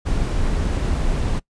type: noise with amplitude modulation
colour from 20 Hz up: brown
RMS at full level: -19 dBFS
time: 0.05-1.4 s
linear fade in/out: 20 ms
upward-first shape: sine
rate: 244 Hz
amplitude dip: 25%
effects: noise-tail reverb RT60 0.1 s tail -22 dB re dry + resampled to 22050 Hz